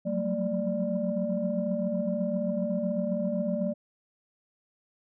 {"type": "tone cluster", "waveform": "sine", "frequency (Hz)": [181.4, 189.2, 203.5, 227.6, 589], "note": ["F#3", "F#3", "G#3", "A#3", "D5"], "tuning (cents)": [-34, 39, -35, -41, 5], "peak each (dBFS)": [-36, -31, -38, -31, -30], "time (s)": [0.05, 3.74], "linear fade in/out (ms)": 20, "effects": ["tanh soft clip ceiling -17 dBFS"]}